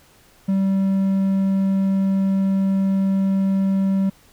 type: tone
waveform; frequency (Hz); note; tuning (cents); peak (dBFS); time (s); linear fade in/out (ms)
triangle; 193.5; G3; -22; -14; 0.48-4.1; 10
effects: pink hiss -53 dBFS RMS until 4.32 s